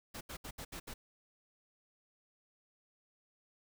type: noise bursts at uneven times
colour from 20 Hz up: pink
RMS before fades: -45 dBFS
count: 6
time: 0.14-0.21 / 0.29-0.37 / 0.44-0.51 / 0.58-0.65 / 0.72-0.8 / 0.87-0.94 s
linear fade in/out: 10 ms
effects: none